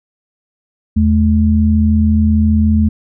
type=tone pair together; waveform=sine; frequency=80.7 / 215.4 Hz; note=E2 / A3; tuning=-36 / -37 cents; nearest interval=octave + perfect fourth; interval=1699 cents; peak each=-11 dBFS; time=0.96-2.89 s; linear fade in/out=10 ms; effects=none